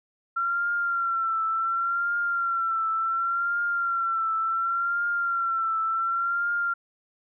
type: tone with vibrato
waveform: sine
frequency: 1364 Hz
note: F6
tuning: 41 cents flat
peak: -23 dBFS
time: 0.36-6.74 s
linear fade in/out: 10 ms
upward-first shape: triangle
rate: 0.69 Hz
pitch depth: 58 cents each way
effects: none